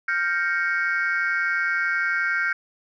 sine chord, G half-diminished seventh, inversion third, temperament equal, 1396.9 / 1568 / 1864.7 / 2217 Hz, F6 / G6 / Bb6 / Db7, 0 / 0 / 0 / 0 cents, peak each -25 / -23 / -29 / -28 dBFS, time 0.08-2.53 s, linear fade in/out 5 ms, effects tanh soft clip ceiling -14 dBFS

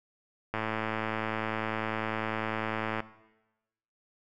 click train, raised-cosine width 0.5 ms, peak -16 dBFS, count 272, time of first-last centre 0.54-3.004 s, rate 110 Hz, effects noise-tail reverb RT60 1.0 s tail -17 dB re dry

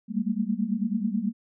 sine tone cluster, 193.7 / 203 / 224.6 / 233.7 Hz, G3 / G#3 / A3 / A#3, -20 / -39 / +36 / +5 cents, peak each -30 dBFS, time 0.08-1.33 s, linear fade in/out 50 ms, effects none

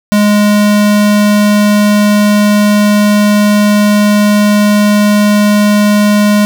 square tone, 207.6 Hz, G#3, in tune, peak -6 dBFS, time 0.12-6.45 s, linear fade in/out 0 ms, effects none

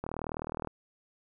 click train, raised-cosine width 1 ms, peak -21 dBFS, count 26, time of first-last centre 0.04-0.673 s, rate 39.5 Hz, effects none

